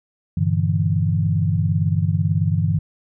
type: chord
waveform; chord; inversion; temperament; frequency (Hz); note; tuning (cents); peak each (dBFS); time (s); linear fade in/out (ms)
sine; E half-diminished seventh; first; equal; 98 / 116.54 / 146.83 / 164.81; G2 / Bb2 / D3 / E3; 0 / 0 / 0 / 0; -20 / -26 / -22 / -21; 0.37-2.79; 5
effects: none